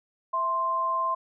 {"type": "tone pair together", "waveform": "sine", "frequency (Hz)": [659.6, 1047], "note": ["E5", "C6"], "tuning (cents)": [1, 1], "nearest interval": "minor sixth", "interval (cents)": 800, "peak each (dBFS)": [-34, -24], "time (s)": [0.33, 1.15], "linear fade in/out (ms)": 10, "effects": []}